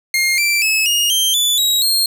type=tone with pitch steps; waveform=sawtooth; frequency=2127 / 2346 / 2589 / 2856 / 3150 / 3475 / 3834 / 4229 Hz; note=C7 / D7 / E7 / F7 / G7 / A7 / A#7 / C8; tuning=+28 / -2 / -32 / +38 / +8 / -22 / +48 / +18 cents; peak=-10 dBFS; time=0.14-2.06 s; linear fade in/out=2 ms; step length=240 ms; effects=none